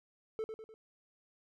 triangle tone with echo, 440 Hz, A4, in tune, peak -32 dBFS, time 0.39-0.44 s, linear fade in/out 0 ms, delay 100 ms, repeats 3, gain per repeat -6 dB, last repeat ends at 0.74 s, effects none

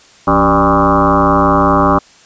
sine tone with frequency modulation, 698.5 Hz, F5, in tune, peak -7 dBFS, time 0.27-1.99 s, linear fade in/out 10 ms, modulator 105 Hz, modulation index 5.5, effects white hiss -44 dBFS RMS until 2.25 s + resampled to 16000 Hz

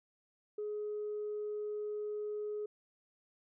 sine tone, 420 Hz, G#4, 19 cents sharp, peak -35 dBFS, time 0.58-2.66 s, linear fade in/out 5 ms, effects tanh soft clip ceiling -32 dBFS

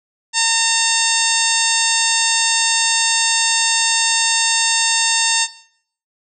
harmonic tone with a mistuned harmonic, 910 Hz, A#5, 42 cents flat, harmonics 1 / 2 / 3 / 4 / 5 / 6 / 7 / 8 / 9, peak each -22 / -22 / -22 / -22 / -22 / -22 / -22 / -22 / -22 dBFS, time 0.33-5.48 s, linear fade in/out 50 ms, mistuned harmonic 6, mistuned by -48 cents, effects noise-tail reverb RT60 0.6 s tail -17 dB re dry

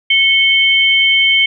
sine tone pair together, 2202 / 3112 Hz, C#7 / G7, -12 / -13 cents, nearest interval tritone, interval 599 cents, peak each -11 dBFS, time 0.1-1.46 s, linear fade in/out 5 ms, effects none

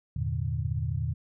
sine chord, E half-diminished seventh, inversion none, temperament equal with one note detuned, 82.41 / 100.41 / 116.54 / 146.83 Hz, E2 / G2 / Bb2 / D3, 0 / +42 / 0 / 0 cents, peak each -32 / -36 / -31 / -33 dBFS, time 0.16-1.14 s, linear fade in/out 5 ms, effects none

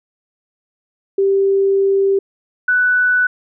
sine tone pair in turn, 391.9 / 1488.2 Hz, G4 / F#6, 0 / +10 cents, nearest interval octave + major seventh, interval 2310 cents, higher second, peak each -11 dBFS, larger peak neither, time 1.18-2.19 / 2.68-3.27 s, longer first, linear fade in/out 5 ms, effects none

